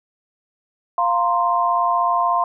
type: chord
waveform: sine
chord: F suspended fourth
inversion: none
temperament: just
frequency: 698.5 / 931.3 / 1047.7 Hz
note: F5 / Bb5 / C6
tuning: 0 / -2 / +2 cents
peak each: -20 / -23 / -18 dBFS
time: 0.98-2.44 s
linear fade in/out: 2 ms
effects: none